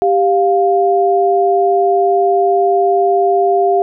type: tone pair together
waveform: sine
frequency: 393.9 / 701.9 Hz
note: G4 / F5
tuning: +8 / +9 cents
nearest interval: minor seventh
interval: 1001 cents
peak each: -12 dBFS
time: 0.02-3.82 s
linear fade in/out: 0 ms
effects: none